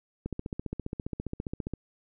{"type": "click train", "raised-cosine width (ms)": 3, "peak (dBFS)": -20, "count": 23, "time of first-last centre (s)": [0.26, 1.737], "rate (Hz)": 14.9, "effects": []}